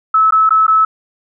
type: tone with dropouts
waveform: sine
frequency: 1300 Hz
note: E6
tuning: 24 cents flat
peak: -7 dBFS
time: 0.14-0.85 s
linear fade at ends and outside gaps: 5 ms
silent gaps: 0.308-0.322 / 0.493-0.506 / 0.667-0.679 s
effects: none